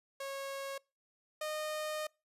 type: tone pair in turn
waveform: sawtooth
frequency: 548 / 614 Hz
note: C#5 / D#5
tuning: -20 / -23 cents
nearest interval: major second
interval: 197 cents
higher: second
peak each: -35 / -32 dBFS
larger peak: second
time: 0.2-0.78 / 1.41-2.07 s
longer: second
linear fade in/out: 5 ms
effects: noise-tail reverb RT60 0.3 s tail -26 dB re dry + resampled to 32000 Hz